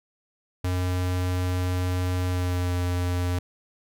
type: tone with pitch glide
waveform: square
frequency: 90.7 to 89.09 Hz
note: F#2 to F2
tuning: -34 to +35 cents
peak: -24 dBFS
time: 0.64-3.39 s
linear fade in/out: 5 ms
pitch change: -31 cents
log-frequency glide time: 2.26-2.75 s
effects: none